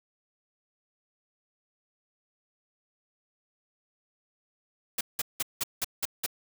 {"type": "noise bursts", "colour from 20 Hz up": "white", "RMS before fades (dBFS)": -29, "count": 7, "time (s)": [4.98, 6.263], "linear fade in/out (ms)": 5, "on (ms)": 29, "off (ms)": 180, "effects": []}